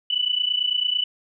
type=tone pair together; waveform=sine; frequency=2960 / 2989 Hz; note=F#7 / F#7; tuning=0 / +17 cents; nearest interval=unison; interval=17 cents; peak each=-23 dBFS; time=0.1-1.04 s; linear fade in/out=5 ms; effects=none